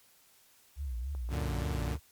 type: tone with vibrato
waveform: sine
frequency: 64.6 Hz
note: C2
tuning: 21 cents flat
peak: -33 dBFS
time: 0.76-2 s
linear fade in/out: 50 ms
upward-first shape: triangle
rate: 3.5 Hz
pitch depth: 220 cents each way
type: click train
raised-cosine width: 1 ms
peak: -36 dBFS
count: 4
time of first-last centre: 1.15-1.571 s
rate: 7.13 Hz
type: chord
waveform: sawtooth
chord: Gb augmented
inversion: none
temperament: equal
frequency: 92.5 / 116.54 / 146.83 Hz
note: Gb2 / Bb2 / D3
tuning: 0 / 0 / 0 cents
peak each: -34 dBFS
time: 1.29-1.98 s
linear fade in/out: 50 ms
effects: white hiss -63 dBFS RMS until 2.11 s + MP3 96 kbps